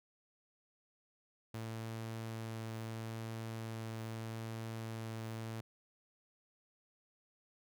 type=tone; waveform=sawtooth; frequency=112.4 Hz; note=A2; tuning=37 cents sharp; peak=-37 dBFS; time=1.54-5.61 s; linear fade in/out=5 ms; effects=none